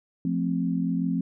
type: chord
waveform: sine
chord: F major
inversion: none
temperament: equal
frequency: 174.61 / 220 / 261.6 Hz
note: F3 / A3 / C4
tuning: 0 / 0 / 0 cents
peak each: -26 / -31 / -27 dBFS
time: 0.25-1.21 s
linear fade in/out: 2 ms
effects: none